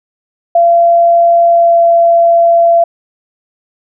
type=tone with pitch glide; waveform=sine; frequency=683 to 678.7 Hz; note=F5 to F5; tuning=-39 to -50 cents; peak=-4 dBFS; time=0.55-2.84 s; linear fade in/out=5 ms; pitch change=-11 cents; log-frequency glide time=1.49-1.81 s; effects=none